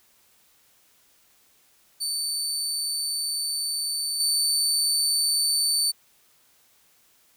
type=tone with level steps; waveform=25% pulse; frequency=4538 Hz; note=C#8; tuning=40 cents sharp; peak=-21 / -16 dBFS; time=2-5.92 s; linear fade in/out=20 ms; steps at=4.2 s; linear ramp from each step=2 ms; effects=white hiss -61 dBFS RMS until 7.36 s